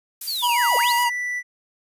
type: noise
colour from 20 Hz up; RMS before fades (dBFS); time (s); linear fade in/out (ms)
violet; -28; 0.21-1.04; 5
type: linear two-way sweep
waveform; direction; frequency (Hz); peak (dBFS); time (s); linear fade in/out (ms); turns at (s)
sine; down then up; 4791 to 440 to 4791; -24; 0.27-0.93; 10; 0.76
type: tone with vibrato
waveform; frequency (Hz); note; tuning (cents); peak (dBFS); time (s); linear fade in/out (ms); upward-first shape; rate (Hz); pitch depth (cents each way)
square; 958; A#5; +47; -19; 0.42-1.1; 20; square; 7.1; 23
type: tone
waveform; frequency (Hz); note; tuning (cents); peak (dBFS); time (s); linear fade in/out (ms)
triangle; 1971; B6; -4; -22; 0.57-1.43; 50
effects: resampled to 32000 Hz